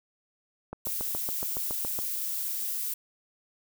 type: click train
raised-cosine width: 1 ms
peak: -22 dBFS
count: 10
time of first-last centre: 0.73-1.989 s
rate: 7.15 Hz
type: noise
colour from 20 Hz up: violet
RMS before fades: -32 dBFS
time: 0.85-2.94 s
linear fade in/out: 5 ms
effects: none